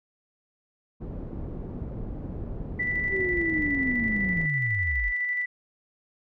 pink low-pass noise, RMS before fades -35 dBFS, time 1-4.47 s, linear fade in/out 20 ms, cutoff 360 Hz, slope 12 dB/octave
sine tone with tremolo, 1975.5 Hz, B6, in tune, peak -24 dBFS, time 2.79-5.46 s, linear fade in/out 10 ms, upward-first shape square, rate 12 Hz, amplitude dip 25%
sine linear sweep, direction down, 394.4 to 36.71 Hz, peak -27 dBFS, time 3.1-5.13 s, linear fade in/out 50 ms
effects none

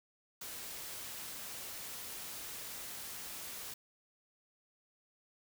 white noise, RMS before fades -45 dBFS, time 0.41-3.74 s, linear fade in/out 5 ms, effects none

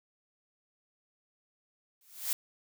blue noise with exponential growth, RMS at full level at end -28 dBFS, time 2.01-2.33 s, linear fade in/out 1 ms, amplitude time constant 68 ms, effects none

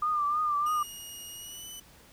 sine tone with vibrato, 1198 Hz, D6, 34 cents sharp, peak -25 dBFS, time 0.02-0.83 s, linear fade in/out 5 ms, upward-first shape triangle, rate 3.2 Hz, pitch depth 66 cents each way
15% pulse tone with pitch glide, 2871 to 2995 Hz, F7 to F#7, +47 to +20 cents, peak -34 dBFS, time 0.66-1.8 s, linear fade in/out 5 ms, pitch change +73 cents, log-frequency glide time 1.35-1.66 s
effects pink hiss -56 dBFS RMS until 2.12 s

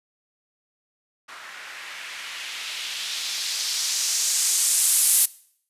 violet noise with low-pass filter sweep, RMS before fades -25 dBFS, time 1.28-5.26 s, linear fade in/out 10 ms, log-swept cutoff 1400 to 11000 Hz, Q 1.5, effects noise-tail reverb RT60 0.6 s tail -21 dB re dry + resampled to 32000 Hz

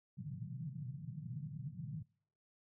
pink band-pass noise, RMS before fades -45 dBFS, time 0.17-2.03 s, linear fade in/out 10 ms, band 120 to 170 Hz, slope 48 dB/octave, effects noise-tail reverb RT60 0.6 s tail -26 dB re dry

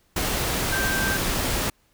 sine tone in noise, 1568 Hz, G6, in tune, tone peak -25 dBFS, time 0.72-1.17 s, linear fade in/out 5 ms, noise pink, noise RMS -25 dBFS, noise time 0.16-1.7 s, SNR -3 dB, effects pink hiss -64 dBFS RMS until 1.93 s

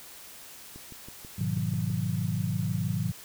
click train, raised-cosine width 3 ms, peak -32 dBFS, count 8, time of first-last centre 0.76-1.9 s, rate 6.14 Hz
sine chord, G# minor seventh, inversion none, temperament equal with one note detuned, 103.83 / 123.47 / 155.56 / 181.82 Hz, G#2 / B2 / D#3 / F#3, 0 / 0 / 0 / -30 cents, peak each -32 dBFS, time 1.38-3.12 s, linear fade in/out 10 ms
effects white hiss -47 dBFS RMS until 3.24 s

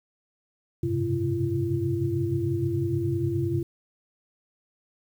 sine tone cluster, 95.3 / 105.2 / 131.3 / 137.9 / 340 Hz, G2 / G#2 / C3 / C#3 / F4, -48 / +23 / +6 / -9 / -46 cents, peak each -32 / -31 / -29 / -35 / -27 dBFS, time 0.83-3.63 s, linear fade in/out 5 ms, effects 9-bit

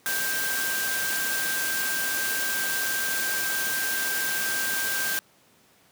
sine tone in noise, 1577 Hz, G6, 10 cents sharp, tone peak -28 dBFS, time 0.06-5.19 s, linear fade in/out 0 ms, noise white, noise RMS -29 dBFS, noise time 0.06-5.19 s, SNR -2 dB, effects pink hiss -59 dBFS RMS until 5.91 s + high-pass 150 Hz 12 dB/octave

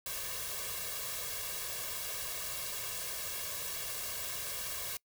white noise with comb filter, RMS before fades -39 dBFS, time 0.06-4.97 s, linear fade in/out 2 ms, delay 1.8 ms, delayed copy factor +0.95, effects noise-tail reverb RT60 0.1 s tail -24 dB re dry

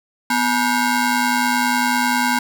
20% pulse ring-modulated tone, 604 Hz, D5, 48 cents sharp, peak -8 dBFS, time 0.3-2.39 s, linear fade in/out 5 ms, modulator 357 Hz, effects none

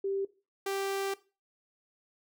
sine / sawtooth tone pair in turn, 392 / 392 Hz, G4 / G4, 0 / 0 cents, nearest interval unison, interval 0 cents, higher neither, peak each -29 / -27 dBFS, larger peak second, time 0.04-0.25 / 0.66-1.14 s, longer second, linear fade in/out 5 ms, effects noise-tail reverb RT60 0.3 s tail -17 dB re dry

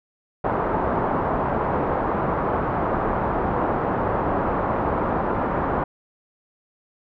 white low-pass noise, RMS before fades -23 dBFS, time 0.44-5.84 s, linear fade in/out 5 ms, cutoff 1100 Hz, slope 24 dB/octave, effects none

